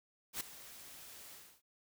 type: noise with ADSR envelope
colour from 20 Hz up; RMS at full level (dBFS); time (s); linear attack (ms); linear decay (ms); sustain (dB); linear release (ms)
white; -37; 0.33-1.62; 77; 4; -16; 300
effects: none